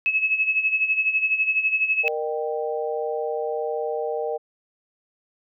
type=tone with tremolo; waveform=sine; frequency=2583 Hz; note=E7; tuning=36 cents flat; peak=-16 dBFS; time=0.06-2.08 s; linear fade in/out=0 ms; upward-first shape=sine; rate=12 Hz; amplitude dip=70%
type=chord; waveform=sine; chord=Eb major; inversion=second; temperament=equal with one note detuned; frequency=466.2 / 607.7 / 784 Hz; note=Bb4 / Eb5 / G5; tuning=0 / -41 / 0 cents; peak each=-26 / -29 / -31 dBFS; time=2.03-4.38 s; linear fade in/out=20 ms
effects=none